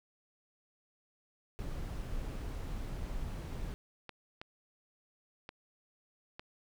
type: noise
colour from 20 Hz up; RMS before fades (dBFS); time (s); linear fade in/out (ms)
brown; -39; 1.59-3.74; 0
type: clicks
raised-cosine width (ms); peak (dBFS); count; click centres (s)
0.3; -28; 4; 4.093 / 4.415 / 5.491 / 6.395
effects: none